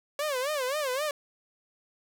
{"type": "tone with vibrato", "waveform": "sawtooth", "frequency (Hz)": 554.4, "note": "C#5", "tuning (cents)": 0, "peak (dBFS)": -24, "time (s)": [0.19, 1.11], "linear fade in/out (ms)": 2, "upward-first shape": "sine", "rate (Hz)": 3.8, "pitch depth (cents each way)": 180, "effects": []}